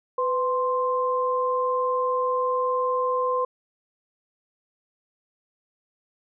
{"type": "tone pair together", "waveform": "sine", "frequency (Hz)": [501.5, 1046.5], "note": ["B4", "C6"], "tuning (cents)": [26, 0], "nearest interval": "octave + minor second", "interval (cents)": 1274, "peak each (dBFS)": [-24, -24], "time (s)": [0.18, 3.45], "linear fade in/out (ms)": 5, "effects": []}